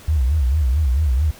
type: tone with vibrato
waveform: sine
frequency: 69.8 Hz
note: C#2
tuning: 13 cents sharp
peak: -14 dBFS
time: 0.08-1.31 s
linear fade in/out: 5 ms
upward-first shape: sine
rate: 4.5 Hz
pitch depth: 230 cents each way
effects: pink hiss -43 dBFS RMS until 1.39 s